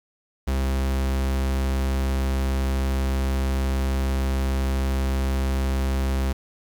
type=tone; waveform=45% pulse; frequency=66.5 Hz; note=C2; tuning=29 cents sharp; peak=-21 dBFS; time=0.47-6.33 s; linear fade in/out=10 ms; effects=8-bit